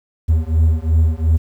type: beating tone pair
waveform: triangle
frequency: 78.5 / 81.3 Hz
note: D#2 / E2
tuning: +16 / -23 cents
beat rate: 2.8 Hz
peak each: -13 dBFS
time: 0.28-1.38 s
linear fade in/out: 20 ms
effects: 8-bit